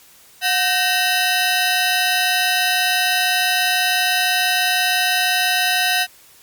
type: ring-modulated tone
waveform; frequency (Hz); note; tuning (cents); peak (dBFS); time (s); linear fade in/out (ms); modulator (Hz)
15% pulse; 1134; C#6; +39; -6; 0.41-6.07; 50; 407
effects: white hiss -48 dBFS RMS until 6.42 s + MP3 96 kbps